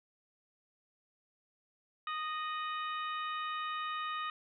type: harmonic tone with a mistuned harmonic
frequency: 620 Hz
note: D#5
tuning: 6 cents flat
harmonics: 2 / 3 / 4 / 5 / 6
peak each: -36 / -44 / -48 / -48 / -48 dBFS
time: 2.07-4.3 s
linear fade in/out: 2 ms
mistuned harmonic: 5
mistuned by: -62 cents
effects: none